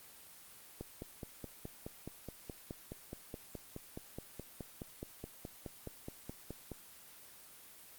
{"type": "click train", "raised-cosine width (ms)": 2, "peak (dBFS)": -29, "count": 29, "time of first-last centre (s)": [0.81, 6.717], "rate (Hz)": 4.74, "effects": ["white hiss -56 dBFS RMS until 7.98 s", "Opus 24 kbps"]}